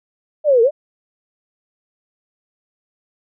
sine linear two-way sweep, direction down then up, 626 to 440 to 626 Hz, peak -9 dBFS, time 0.44-0.71 s, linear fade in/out 50 ms, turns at 0.62 s, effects none

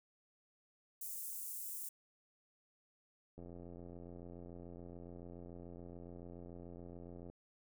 white high-pass noise, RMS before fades -45 dBFS, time 1.01-1.89 s, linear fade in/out 5 ms, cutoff 7700 Hz, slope 24 dB/octave
click train, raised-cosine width 2 ms, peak -39 dBFS, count 342, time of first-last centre 3.38-7.3 s, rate 87 Hz
effects none

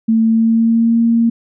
sine tone with pitch glide, 224.1 to 231.1 Hz, A3 to A#3, +32 to -15 cents, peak -9 dBFS, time 0.08-1.3 s, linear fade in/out 10 ms, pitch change +53 cents, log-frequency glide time 0.24-0.99 s, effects none

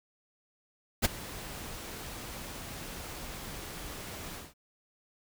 pink noise with ADSR envelope, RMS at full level -23 dBFS, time 1.02-4.54 s, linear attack 30 ms, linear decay 17 ms, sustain -19 dB, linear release 190 ms, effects none

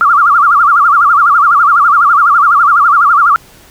sine tone with vibrato, 1260 Hz, D#6, 21 cents sharp, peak -4 dBFS, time 0.01-3.36 s, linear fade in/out 0 ms, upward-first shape sine, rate 12 Hz, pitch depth 200 cents each way, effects pink hiss -40 dBFS RMS until 3.7 s

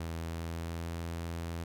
sawtooth tone with pitch glide, 82.41 to 83.9 Hz, E2 to E2, 0 to +31 cents, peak -32 dBFS, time 0-1.64 s, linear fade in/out 5 ms, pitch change +31 cents, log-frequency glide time 0.15-0.92 s, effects none

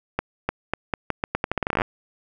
accelerating click train, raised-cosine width 0.5 ms, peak -7 dBFS, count 20, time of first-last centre 0.19-1.818 s, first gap 300 ms, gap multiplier 0.82, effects none

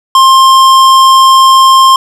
triangle tone with hard clipping, 1059 Hz, C6, 21 cents sharp, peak -3 dBFS, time 0.15-1.96 s, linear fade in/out 2 ms, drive 18 dB, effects none

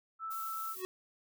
sine tone, 1318.5 Hz, E6, in tune, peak -37 dBFS, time 0.19-0.76 s, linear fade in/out 50 ms
violet noise, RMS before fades -45 dBFS, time 0.3-0.83 s, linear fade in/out 20 ms
square tone with exponential growth, 371.9 Hz, F#4, 9 cents sharp, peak -33 dBFS, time 0.72-0.85 s, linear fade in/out 0 ms, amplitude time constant 27 ms
effects none

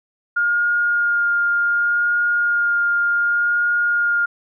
sine tone with vibrato, 1416 Hz, F6, 23 cents sharp, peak -15 dBFS, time 0.36-4.26 s, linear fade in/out 10 ms, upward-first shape sine, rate 0.67 Hz, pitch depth 11 cents each way, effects none

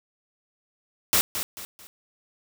white noise with echo, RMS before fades -20 dBFS, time 1.13-1.21 s, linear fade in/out 0 ms, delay 220 ms, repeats 3, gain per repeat -9 dB, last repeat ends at 1.87 s, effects none

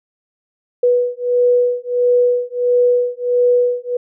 sine beating tone pair, 489.4 / 490.9 Hz, B4 / B4, -16 / -10 cents, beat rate 1.5 Hz, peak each -15 dBFS, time 0.83-3.97 s, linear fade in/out 5 ms, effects none

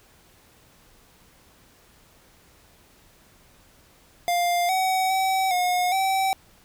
square tone with pitch steps, 700 / 753 / 763 / 721 / 769 Hz, F5 / F#5 / G5 / F#5 / G5, +4 / +30 / -47 / -45 / -33 cents, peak -21 dBFS, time 4.28-6.33 s, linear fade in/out 0 ms, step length 410 ms, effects pink hiss -56 dBFS RMS until 6.64 s

